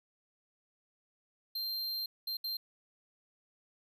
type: tone bursts at uneven times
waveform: square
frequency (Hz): 4166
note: C8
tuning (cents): -8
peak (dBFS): -35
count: 3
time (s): 1.55-2.06 / 2.27-2.37 / 2.44-2.57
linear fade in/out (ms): 5
effects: none